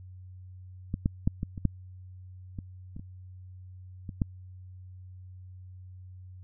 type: clicks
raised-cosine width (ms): 5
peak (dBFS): -17 / -12 / -12 / -18 / -26 / -11 / -24 / -27 / -29 / -25 / -13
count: 11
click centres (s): 0.941 / 1.059 / 1.275 / 1.431 / 1.578 / 1.653 / 2.588 / 2.965 / 2.995 / 4.092 / 4.218
effects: added 92 Hz sine -44 dBFS peak until 6.43 s